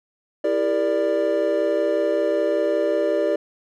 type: chord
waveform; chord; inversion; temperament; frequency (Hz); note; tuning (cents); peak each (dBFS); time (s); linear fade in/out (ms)
triangle; E half-diminished seventh; none; equal with one note detuned; 329.6 / 400.9 / 466.2 / 587.3; E4 / G4 / Bb4 / D5; 0 / +39 / 0 / 0; -24 / -23 / -24 / -19; 0.44-3.36; 5
effects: none